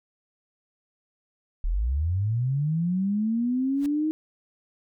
sine linear sweep, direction up, 34.65 to 315.4 Hz, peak -22 dBFS, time 1.64-4.11 s, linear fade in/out 0 ms
pink noise with exponential growth, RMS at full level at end -40 dBFS, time 3.74-3.86 s, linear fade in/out 1 ms, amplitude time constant 25 ms
effects none

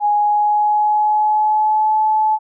sine tone with pitch glide, 830.6 to 863.9 Hz, G#5 to A5, 0 to -32 cents, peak -12 dBFS, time 0-2.39 s, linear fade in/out 50 ms, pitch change +68 cents, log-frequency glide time 0.13-2 s, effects none

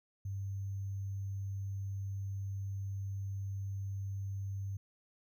sine tone with sample-and-hold, 98 Hz, G2, in tune, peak -36 dBFS, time 0.25-4.77 s, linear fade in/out 5 ms, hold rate 6300 Hz, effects none

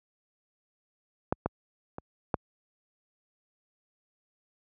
clicks, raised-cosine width 1 ms, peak -11 / -13 / -23 / -11 dBFS, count 4, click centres 1.325 / 1.46 / 1.984 / 2.342 s, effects high-pass 60 Hz 12 dB/octave

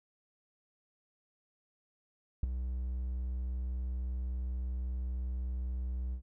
triangle tone with ADSR envelope, 62.6 Hz, B1, 24 cents sharp, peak -21 dBFS, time 2.43-6.22 s, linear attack 4 ms, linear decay 16 ms, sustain -10 dB, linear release 89 ms, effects tanh soft clip ceiling -20 dBFS

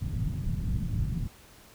white low-pass noise, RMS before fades -30 dBFS, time 0.01-1.28 s, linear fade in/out 10 ms, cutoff 160 Hz, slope 24 dB/octave, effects pink hiss -54 dBFS RMS until 1.74 s

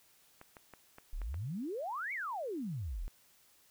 clicks, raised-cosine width 0.5 ms, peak -35 dBFS, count 6, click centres 0.414 / 0.568 / 0.737 / 0.984 / 1.217 / 1.343 s
sine exponential two-way sweep, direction up then down, 30.9 to 2300 to 30.9 Hz, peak -36 dBFS, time 1.13-3.08 s, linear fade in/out 0 ms, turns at 2.13 s
effects white hiss -66 dBFS RMS until 3.7 s

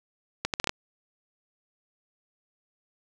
accelerating click train, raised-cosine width 0.2 ms, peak -9 dBFS, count 6, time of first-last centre 0.45-0.694 s, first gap 88 ms, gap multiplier 0.7, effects none

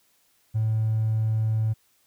triangle tone with hard clipping, 110 Hz, A2, in tune, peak -21 dBFS, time 0.54-1.74 s, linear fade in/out 20 ms, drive 3 dB, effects white hiss -65 dBFS RMS until 2.06 s

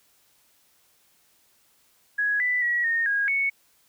sine tone with pitch steps, 1668 / 1985 / 1921 / 1842 / 1638 / 2215 Hz, G#6 / B6 / B6 / A#6 / G#6 / C#7, +7 / +8 / -48 / -21 / -24 / -2 cents, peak -21 dBFS, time 2.18-3.5 s, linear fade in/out 10 ms, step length 220 ms, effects white hiss -63 dBFS RMS until 3.88 s

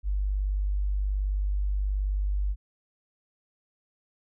sine tone, 49.37 Hz, G1, 13 cents sharp, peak -24 dBFS, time 0.03-2.56 s, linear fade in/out 50 ms, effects none

